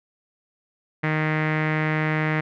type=tone with low-pass filter; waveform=sawtooth; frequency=155.2 Hz; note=D#3; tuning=4 cents flat; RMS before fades=-23 dBFS; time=1.03-2.41 s; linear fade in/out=10 ms; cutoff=2000 Hz; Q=4.5; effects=none